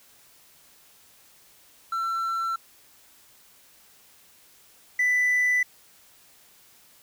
triangle tone pair in turn, 1346 / 1988.2 Hz, E6 / B6, +36 / +11 cents, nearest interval perfect fifth, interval 675 cents, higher second, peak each -23 / -17 dBFS, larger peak second, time 1.92-2.56 / 4.99-5.63 s, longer neither, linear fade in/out 5 ms, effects tanh soft clip ceiling -14 dBFS + white hiss -56 dBFS RMS until 7.02 s

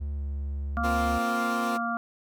triangle tone with pitch glide, 72 to 70.56 Hz, D2 to C#2, -34 to +31 cents, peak -27 dBFS, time 0-1.19 s, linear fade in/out 20 ms, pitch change -35 cents, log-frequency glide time 0.15-0.21 s
harmonic tone, 233.1 Hz, A#3, in tune, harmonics 1 / 3 / 5 / 6, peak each -32 / -32 / -32 / -32 dBFS, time 0.77-1.97 s, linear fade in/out 0 ms
15% pulse chord, Bb suspended second, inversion none, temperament equal, 233.1 / 261.6 / 349.2 Hz, Bb3 / C4 / F4, 0 / 0 / 0 cents, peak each -29 dBFS, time 0.83-1.78 s, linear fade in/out 20 ms
effects none

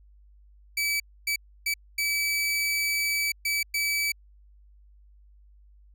sawtooth tone bursts at uneven times, 2298 Hz, D7, 38 cents flat, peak -21 dBFS, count 6, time 0.77-1 / 1.27-1.36 / 1.66-1.74 / 1.98-3.32 / 3.45-3.63 / 3.74-4.12 s, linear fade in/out 5 ms, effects added 50 Hz sine -52 dBFS peak until 5.94 s

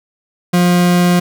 40% pulse tone, 176.9 Hz, F3, 23 cents sharp, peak -8 dBFS, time 0.53-1.2 s, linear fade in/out 10 ms, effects none

